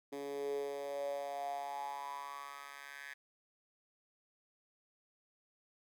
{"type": "tone with high-pass filter sweep", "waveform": "10% pulse", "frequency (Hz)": 141.1, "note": "C#3", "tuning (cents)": 31, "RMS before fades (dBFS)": -42, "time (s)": [0.12, 3.14], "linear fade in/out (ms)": 10, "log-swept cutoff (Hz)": [340, 1700], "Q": 7.9, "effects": []}